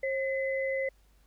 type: tone pair together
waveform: sine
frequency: 536.4 / 2028 Hz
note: C5 / B6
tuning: +43 / +45 cents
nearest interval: octave + major seventh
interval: 2302 cents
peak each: -29 / -34 dBFS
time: 0.03-0.89 s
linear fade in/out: 5 ms
effects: added 50 Hz sine -60 dBFS peak until 1.26 s + pink hiss -69 dBFS RMS until 1.26 s